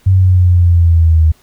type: exponential sweep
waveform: sine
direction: down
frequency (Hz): 95.5 to 78.5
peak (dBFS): -5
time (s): 0.06-1.32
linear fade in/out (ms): 10
effects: pink hiss -50 dBFS RMS until 1.42 s